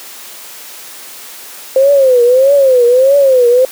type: tone with vibrato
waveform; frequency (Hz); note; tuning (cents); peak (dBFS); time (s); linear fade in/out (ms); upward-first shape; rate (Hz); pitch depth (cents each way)
sine; 521; C5; -7; -4; 1.76-3.65; 2; triangle; 1.6; 170
effects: white hiss -31 dBFS RMS until 3.71 s + high-pass 300 Hz 12 dB/octave